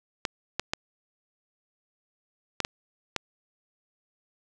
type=clicks; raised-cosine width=0.2 ms; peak=-9 dBFS; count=6; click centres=0.252 / 0.596 / 0.735 / 2.603 / 2.649 / 3.163 s; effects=none